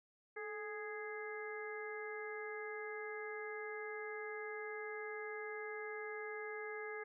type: harmonic tone with a mistuned harmonic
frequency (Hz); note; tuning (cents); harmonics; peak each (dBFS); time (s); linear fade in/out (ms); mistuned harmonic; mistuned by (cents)
415.3; G#4; 0; 1 / 2 / 3 / 4 / 5; -45 / -53 / -53 / -49 / -50; 0.36-7.04; 10; 1; +67
effects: none